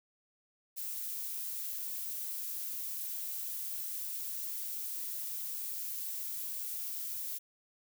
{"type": "noise", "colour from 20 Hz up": "violet", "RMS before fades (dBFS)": -39, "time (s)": [0.76, 7.39], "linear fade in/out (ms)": 20, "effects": []}